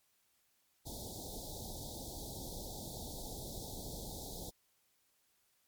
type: band-stop noise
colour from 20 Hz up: pink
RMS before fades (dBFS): -45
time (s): 0.85-4.51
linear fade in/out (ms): 20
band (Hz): 880 to 3500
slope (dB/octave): 96
effects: white hiss -75 dBFS RMS until 5.67 s + MP3 96 kbps